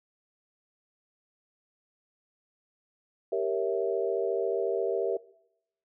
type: chord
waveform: sine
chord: G diminished seventh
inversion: none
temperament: equal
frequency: 392 / 466.2 / 554.4 / 659.3 Hz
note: G4 / Bb4 / Db5 / Fb5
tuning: 0 / 0 / 0 / 0 cents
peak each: -30 / -30 / -35 / -32 dBFS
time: 3.32-5.17 s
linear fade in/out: 5 ms
effects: noise-tail reverb RT60 0.8 s tail -21 dB re dry